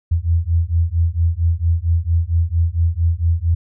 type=beating tone pair; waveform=sine; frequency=81.8 / 86.2 Hz; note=E2 / F2; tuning=-13 / -22 cents; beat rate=4.4 Hz; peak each=-17 dBFS; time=0.11-3.55 s; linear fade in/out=10 ms; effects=none